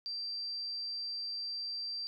sine tone, 4699 Hz, D8, in tune, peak -36 dBFS, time 0.06-2.07 s, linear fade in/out 0 ms, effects 12-bit

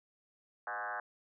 sine tone with frequency modulation, 1170 Hz, D6, 7 cents flat, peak -36 dBFS, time 0.67-1 s, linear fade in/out 2 ms, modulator 111 Hz, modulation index 4.7, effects none

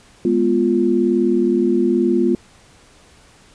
sine chord, F diminished, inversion first, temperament equal, 207.7 / 246.9 / 349.2 Hz, Ab3 / Cb4 / F4, 0 / 0 / 0 cents, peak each -20 / -18 / -16 dBFS, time 0.25-2.35 s, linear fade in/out 2 ms, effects pink hiss -49 dBFS RMS until 3.54 s + resampled to 22050 Hz

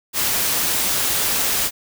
white noise, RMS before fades -20 dBFS, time 0.13-1.71 s, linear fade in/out 50 ms, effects none

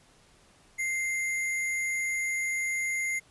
sine tone with sample-and-hold, 2093 Hz, C7, in tune, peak -27 dBFS, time 0.78-3.2 s, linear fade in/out 20 ms, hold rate 8820 Hz, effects pink hiss -60 dBFS RMS until 3.3 s + resampled to 24000 Hz

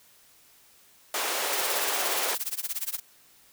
pink high-pass noise, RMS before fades -29 dBFS, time 1.14-2.35 s, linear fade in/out 2 ms, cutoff 430 Hz, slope 24 dB/octave
blue noise with tremolo, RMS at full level -29 dBFS, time 1.52-3 s, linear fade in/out 10 ms, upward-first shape sine, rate 17 Hz, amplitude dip 95%
effects white hiss -58 dBFS RMS until 3.52 s

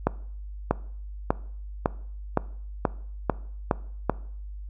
accelerating click train, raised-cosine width 1 ms, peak -6 dBFS, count 9, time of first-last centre 0.07-4.097 s, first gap 640 ms, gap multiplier 0.93, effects noise-tail reverb RT60 0.6 s tail -20 dB re dry + added 50 Hz sine -35 dBFS peak until 4.69 s

